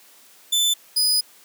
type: tone pair in turn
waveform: sawtooth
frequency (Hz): 3520 / 4978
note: A7 / D#8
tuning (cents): 0 / 0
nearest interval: tritone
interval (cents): 600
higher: second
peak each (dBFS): -14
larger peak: neither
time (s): 0.52-0.74 / 0.96-1.21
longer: second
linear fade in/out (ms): 10
effects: white hiss -51 dBFS RMS until 1.44 s + high-pass 200 Hz 12 dB/octave